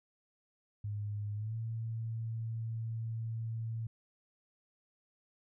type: tone with pitch glide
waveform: sine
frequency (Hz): 103.83 to 113.23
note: G#2 to A#2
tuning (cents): 0 to -50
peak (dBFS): -35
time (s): 0.84-3.87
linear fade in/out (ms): 5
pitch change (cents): +150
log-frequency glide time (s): 1.35-1.56
effects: none